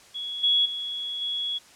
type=tone with level steps; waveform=sine; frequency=3355 Hz; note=G#7; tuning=17 cents sharp; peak=-30 / -18 / -29 / -26 dBFS; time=0.14-1.59 s; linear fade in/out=20 ms; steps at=0.43 / 0.65 / 1.21 s; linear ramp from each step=10 ms; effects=white hiss -52 dBFS RMS until 1.75 s + low-pass 8000 Hz 12 dB/octave